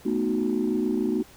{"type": "chord", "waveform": "sine", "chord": "B dominant seventh", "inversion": "third", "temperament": "equal with one note detuned", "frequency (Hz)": [220, 246.9, 309.5, 370], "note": ["A3", "B3", "D#4", "F#4"], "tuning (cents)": [0, 0, -9, 0], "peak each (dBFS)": -27, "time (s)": [0.05, 1.23], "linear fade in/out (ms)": 10, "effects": ["tanh soft clip ceiling -15 dBFS", "pink hiss -51 dBFS RMS until 1.36 s"]}